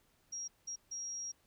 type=tone bursts at uneven times; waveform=sine; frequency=5640 Hz; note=F8; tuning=16 cents sharp; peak=-39 dBFS; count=3; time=0.32-0.48 / 0.67-0.76 / 0.91-1.32 s; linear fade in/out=10 ms; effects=pink hiss -72 dBFS RMS until 1.46 s